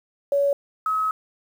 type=tone pair in turn; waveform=sine; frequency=564 / 1280.1 Hz; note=C#5 / D#6; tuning=+30 / +49 cents; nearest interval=octave + major second; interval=1419 cents; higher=second; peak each=-17 / -20 dBFS; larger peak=first; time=0.32-0.53 / 0.86-1.11 s; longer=second; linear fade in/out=2 ms; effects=8-bit